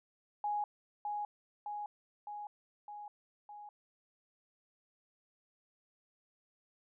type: tone with echo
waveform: sine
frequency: 830.6 Hz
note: G#5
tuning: in tune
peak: -32 dBFS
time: 0.44-0.64 s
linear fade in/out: 2 ms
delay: 610 ms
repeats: 5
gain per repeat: -3 dB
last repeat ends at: 3.69 s
effects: none